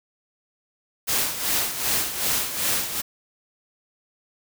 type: noise with tremolo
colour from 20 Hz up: white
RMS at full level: -22 dBFS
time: 1.07-3.02 s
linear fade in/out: 20 ms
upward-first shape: sine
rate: 2.6 Hz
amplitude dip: 65%
effects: none